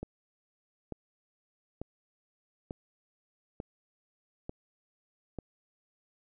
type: click train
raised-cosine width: 2 ms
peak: -24 dBFS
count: 7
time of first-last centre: 0.03-5.387 s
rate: 1.12 Hz
effects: none